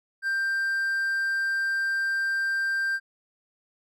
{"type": "tone", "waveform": "triangle", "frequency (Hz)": 1575, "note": "G6", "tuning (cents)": 8, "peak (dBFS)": -22, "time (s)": [0.22, 3], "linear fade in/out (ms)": 50, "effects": []}